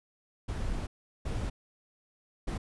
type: noise bursts at uneven times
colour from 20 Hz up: brown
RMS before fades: -33 dBFS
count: 3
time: 0.48-0.87 / 1.25-1.5 / 2.47-2.58 s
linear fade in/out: 10 ms
effects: resampled to 24000 Hz